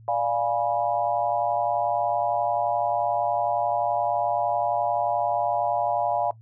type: chord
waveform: sine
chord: D diminished seventh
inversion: none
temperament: equal with one note detuned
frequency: 587.3 / 698.5 / 830.6 / 978.1 Hz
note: D5 / F5 / Ab5 / Cb6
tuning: 0 / 0 / 0 / -17 cents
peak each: -28 / -25 / -27 / -31 dBFS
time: 0.08-6.31 s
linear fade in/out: 2 ms
effects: noise-tail reverb RT60 0.1 s tail -19 dB re dry + added 112 Hz sine -46 dBFS peak until 6.41 s